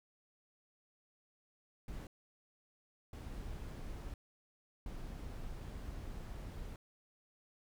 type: noise bursts at uneven times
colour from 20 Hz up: brown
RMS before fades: -45 dBFS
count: 3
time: 1.88-2.07 / 3.13-4.14 / 4.86-6.76 s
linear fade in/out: 2 ms
effects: none